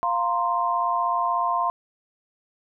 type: chord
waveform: sine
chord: F suspended fourth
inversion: none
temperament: just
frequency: 698.5 / 931.3 / 1047.7 Hz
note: F5 / Bb5 / C6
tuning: 0 / -2 / +2 cents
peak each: -26 / -27 / -23 dBFS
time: 0.03-1.7 s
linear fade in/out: 0 ms
effects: none